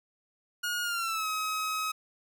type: tone with pitch glide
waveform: sawtooth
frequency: 1437 to 1272.8 Hz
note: F6 to D#6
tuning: +49 to +39 cents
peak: -26 dBFS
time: 0.63-1.92 s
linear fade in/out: 10 ms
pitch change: -210 cents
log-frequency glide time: 0.83-1.27 s
effects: none